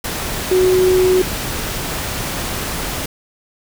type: tone in noise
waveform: sine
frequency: 369.7 Hz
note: F#4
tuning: 1 cent flat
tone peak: -10 dBFS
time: 0.51-1.22 s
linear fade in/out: 5 ms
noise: pink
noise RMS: -23 dBFS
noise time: 0.04-3.06 s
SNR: +10 dB
effects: none